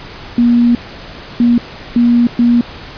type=tone bursts at uneven times; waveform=sine; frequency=238.5 Hz; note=A#3; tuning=40 cents sharp; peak=-6 dBFS; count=4; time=0.38-0.75 / 1.4-1.58 / 1.96-2.27 / 2.39-2.61 s; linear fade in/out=2 ms; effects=pink hiss -31 dBFS RMS until 2.97 s + resampled to 11025 Hz